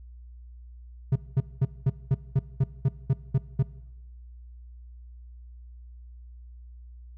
triangle tone bursts, 134 Hz, C3, 42 cents sharp, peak -16 dBFS, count 11, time 1.12-3.627 s, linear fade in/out 5 ms, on 37 ms, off 210 ms, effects noise-tail reverb RT60 1.0 s tail -19 dB re dry + added 60 Hz sine -43 dBFS peak until 7.17 s

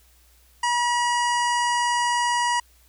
harmonic tone, 963 Hz, B5, 44 cents flat, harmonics 1 / 2 / 3 / 5 / 6 / 7 / 8 / 9 / 10, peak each -21 / -27 / -31 / -35 / -37 / -38 / -39 / -40 / -41 dBFS, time 0.63-2.6 s, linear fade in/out 5 ms, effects added 60 Hz sine -56 dBFS peak until 2.88 s + white hiss -59 dBFS RMS until 2.88 s

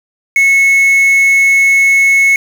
triangle tone with quantisation, 2195 Hz, C#7, 18 cents flat, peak -4 dBFS, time 0.36-2.36 s, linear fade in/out 2 ms, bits 4, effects none

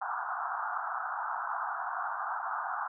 white band-pass noise, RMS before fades -35 dBFS, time 0.01-2.88 s, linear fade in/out 10 ms, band 700 to 1500 Hz, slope 96 dB/octave, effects none

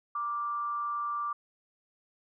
sine tone with frequency modulation, 1174.7 Hz, D6, in tune, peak -30 dBFS, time 0.15-1.33 s, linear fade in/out 5 ms, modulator 228 Hz, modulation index 0.26, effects none

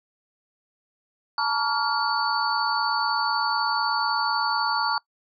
sine tone cluster, 875 / 935 / 1139 / 1403 / 4494 Hz, A5 / A#5 / C#6 / F6 / C#8, -10 / +5 / +47 / +8 / +23 cents, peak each -28 dBFS, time 1.38-4.98 s, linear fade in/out 2 ms, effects noise-tail reverb RT60 0.1 s tail -23 dB re dry

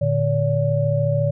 sine tone cluster, 113.7 / 147.7 / 571 Hz, A#2 / D3 / D5, -43 / +10 / -49 cents, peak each -21 dBFS, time 0.01-1.31 s, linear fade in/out 10 ms, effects none

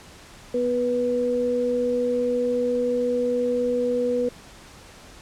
sine tone pair together, 246.9 / 489.7 Hz, B3 / B4, 0 / -15 cents, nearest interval octave, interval 1185 cents, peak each -27 / -21 dBFS, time 0.54-4.29 s, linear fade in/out 5 ms, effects pink hiss -46 dBFS RMS until 5.21 s + low-pass 9000 Hz 12 dB/octave

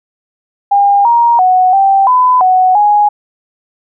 sine tone with pitch steps, 805 / 941 / 739 / 782 / 1005 / 742 / 830 Hz, G5 / A#5 / F#5 / G5 / B5 / F#5 / G#5, +46 / +16 / -2 / -4 / +30 / +5 / -1 cents, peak -5 dBFS, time 0.71-3.09 s, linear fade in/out 10 ms, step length 340 ms, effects none

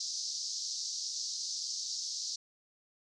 white band-pass noise, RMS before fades -38 dBFS, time 0-2.36 s, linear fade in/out 5 ms, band 4400 to 6200 Hz, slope 48 dB/octave, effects none

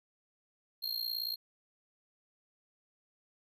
square tone with amplitude modulation, 4228 Hz, C8, 17 cents sharp, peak -31 dBFS, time 0.82-1.36 s, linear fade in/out 20 ms, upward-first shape sine, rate 58.2 Hz, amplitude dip 85%, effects none

